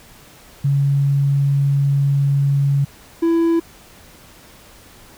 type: tone pair in turn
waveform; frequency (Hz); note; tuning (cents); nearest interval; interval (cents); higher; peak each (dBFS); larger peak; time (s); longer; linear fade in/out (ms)
sine / triangle; 140 / 333; C#3 / E4; +18 / +18; octave + minor third; 1500; second; -13 / -11; second; 0.64-2.85 / 3.22-3.6; first; 10
effects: pink hiss -45 dBFS RMS until 5.17 s